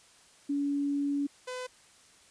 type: tone pair in turn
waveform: sine / sawtooth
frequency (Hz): 284.1 / 504.8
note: C#4 / B4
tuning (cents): +43 / +38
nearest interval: minor seventh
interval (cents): 995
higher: second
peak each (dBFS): -27 / -32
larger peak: first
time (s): 0.49-1.27 / 1.47-1.67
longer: first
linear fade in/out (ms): 10
effects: white hiss -59 dBFS RMS until 2.3 s + resampled to 22050 Hz